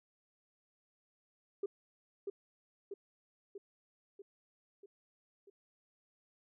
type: tone with echo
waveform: sine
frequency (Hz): 398.5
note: G4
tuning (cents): +28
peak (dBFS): -32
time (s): 1.63-1.66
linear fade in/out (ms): 5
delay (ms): 640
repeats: 6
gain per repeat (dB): -4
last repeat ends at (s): 5.5
effects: tanh soft clip ceiling -29 dBFS